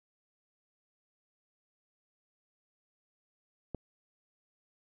click, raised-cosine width 2 ms, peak -23 dBFS, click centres 3.747 s, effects none

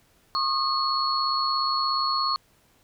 sine tone cluster, 1087 / 1224 / 4353 Hz, C#6 / D#6 / C#8, -34 / -29 / -32 cents, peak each -26 / -28 / -26 dBFS, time 0.35-2.36 s, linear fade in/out 0 ms, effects pink hiss -62 dBFS RMS until 2.83 s

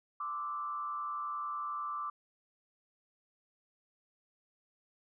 sine tone with frequency modulation, 1174.7 Hz, D6, in tune, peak -35 dBFS, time 0.2-2.1 s, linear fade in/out 5 ms, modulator 131 Hz, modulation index 0.68, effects none

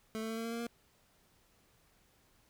25% pulse tone with pitch steps, 220 / 222.4 / 224.9 / 227.4 / 229.9 / 232.4 / 235 Hz, A3 / A3 / A3 / A#3 / A#3 / A#3 / A#3, 0 / +19 / +38 / -43 / -24 / -5 / +14 cents, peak -33 dBFS, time 0.15-0.668 s, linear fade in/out 0 ms, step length 74 ms, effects pink hiss -69 dBFS RMS until 2.49 s

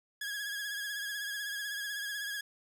sawtooth tone with vibrato, 1659 Hz, G#6, 2 cents flat, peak -32 dBFS, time 0.21-2.41 s, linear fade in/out 5 ms, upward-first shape triangle, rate 16 Hz, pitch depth 56 cents each way, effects none

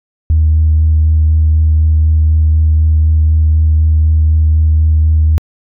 sine tone with vibrato, 78.2 Hz, D#2, 9 cents sharp, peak -5 dBFS, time 0.3-5.38 s, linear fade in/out 0 ms, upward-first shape sine, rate 4 Hz, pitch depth 11 cents each way, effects tanh soft clip ceiling -2 dBFS

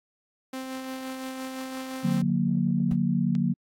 sawtooth tone with tremolo, 261.6 Hz, C4, in tune, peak -28 dBFS, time 0.53-2.22 s, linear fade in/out 5 ms, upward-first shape sine, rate 5.8 Hz, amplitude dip 30%
sine chord, D augmented, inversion none, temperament equal with one note detuned, 146.83 / 181.4 / 233.1 Hz, D3 / F#3 / A#3, 0 / -34 / 0 cents, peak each -28 / -25 / -26 dBFS, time 2.03-3.54 s, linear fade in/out 20 ms
brown noise with exponential decay, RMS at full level -30 dBFS, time 2.91-2.98 s, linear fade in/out 2 ms, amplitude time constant 15 ms
click, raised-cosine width 0.2 ms, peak -26 dBFS, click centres 3.352 s
effects AAC 64 kbps

